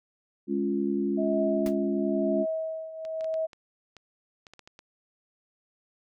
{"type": "chord", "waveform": "sine", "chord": "Db major", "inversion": "second", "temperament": "equal", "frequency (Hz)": [207.7, 277.2, 349.2], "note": ["Ab3", "Db4", "F4"], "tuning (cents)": [0, 0, 0], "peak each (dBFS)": -29, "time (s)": [0.47, 2.46], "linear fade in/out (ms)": 50}
{"type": "tone with tremolo", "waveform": "sine", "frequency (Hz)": 641, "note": "E5", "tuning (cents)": -49, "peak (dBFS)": -25, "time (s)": [1.17, 3.47], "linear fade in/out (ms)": 20, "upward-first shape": "triangle", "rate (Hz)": 1, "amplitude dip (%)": 80}
{"type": "noise with exponential decay", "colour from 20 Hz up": "pink", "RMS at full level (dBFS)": -35, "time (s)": [1.66, 1.75], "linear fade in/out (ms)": 1, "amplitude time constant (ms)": 19}
{"type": "clicks", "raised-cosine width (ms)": 0.2, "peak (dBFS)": -30, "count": 11, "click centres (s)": [3.051, 3.209, 3.244, 3.341, 3.532, 3.967, 4.468, 4.536, 4.593, 4.675, 4.791]}
{"effects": []}